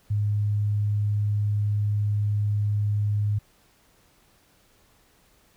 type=tone; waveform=sine; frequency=103.83 Hz; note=G#2; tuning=in tune; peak=-21 dBFS; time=0.1-3.39 s; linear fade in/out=10 ms; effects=pink hiss -61 dBFS RMS until 5.56 s